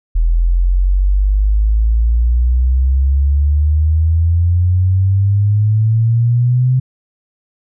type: exponential sweep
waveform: sine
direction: up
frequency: 40.65 to 129.8 Hz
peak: -9 dBFS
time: 0.15-6.8 s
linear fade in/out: 10 ms
effects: none